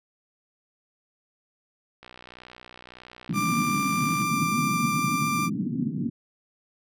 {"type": "click train", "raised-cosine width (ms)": 0.3, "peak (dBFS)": -28, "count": 136, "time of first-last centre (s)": [2.03, 4.218], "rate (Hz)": 61.7}
{"type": "band-pass noise", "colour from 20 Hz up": "white", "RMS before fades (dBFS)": -28, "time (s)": [3.29, 6.1], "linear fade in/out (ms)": 10, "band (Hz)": [130, 280], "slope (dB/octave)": 48}
{"type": "tone with vibrato", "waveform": "30% pulse", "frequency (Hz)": 1185, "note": "D6", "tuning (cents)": 15, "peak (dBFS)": -22, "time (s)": [3.33, 5.5], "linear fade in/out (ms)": 50, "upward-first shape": "triangle", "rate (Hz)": 13, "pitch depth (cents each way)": 10}
{"effects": []}